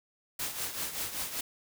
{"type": "noise with tremolo", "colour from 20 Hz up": "white", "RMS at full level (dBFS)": -33, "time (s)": [0.39, 1.41], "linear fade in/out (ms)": 5, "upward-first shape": "triangle", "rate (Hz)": 5.2, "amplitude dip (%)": 70, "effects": []}